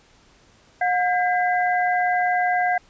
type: tone cluster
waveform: sine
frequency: 721 / 1606 / 2017 Hz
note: F#5 / G6 / B6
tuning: -45 / +41 / +36 cents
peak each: -19 / -25 / -28 dBFS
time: 0.81-2.78 s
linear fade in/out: 5 ms
effects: pink hiss -55 dBFS RMS until 2.89 s + resampled to 16000 Hz